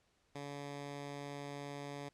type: tone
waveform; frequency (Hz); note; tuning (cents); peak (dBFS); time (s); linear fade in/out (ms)
10% pulse; 142.7; D3; -49; -35; 0.35-2.09; 5
effects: pink hiss -75 dBFS RMS until 2.13 s + low-pass 8000 Hz 12 dB/octave